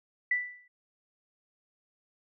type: tone with exponential decay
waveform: sine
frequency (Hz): 1975.5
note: B6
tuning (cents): 0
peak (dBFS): -22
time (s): 0.31-0.68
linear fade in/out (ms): 5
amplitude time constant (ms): 79
effects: none